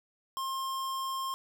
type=tone; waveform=square; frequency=1064 Hz; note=C6; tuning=29 cents sharp; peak=-33 dBFS; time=0.37-1.34 s; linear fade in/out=0 ms; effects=none